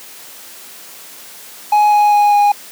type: tone with pitch steps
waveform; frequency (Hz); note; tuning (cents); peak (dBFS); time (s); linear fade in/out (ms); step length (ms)
triangle; 837 / 831.7 / 826.4 / 821.2; G#5 / G#5 / G#5 / G#5; +13 / +2 / -9 / -20; -6; 1.72-2.52; 5; 200
effects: white hiss -36 dBFS RMS until 2.71 s + high-pass 200 Hz 12 dB/octave